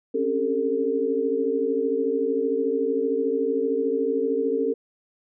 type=tone cluster; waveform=sine; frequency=268.1 / 281.5 / 396.6 / 451.6 Hz; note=C4 / C#4 / G4 / A4; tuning=+42 / +27 / +20 / +45 cents; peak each=-29 / -30 / -28 / -23 dBFS; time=0.14-4.74 s; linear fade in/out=10 ms; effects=none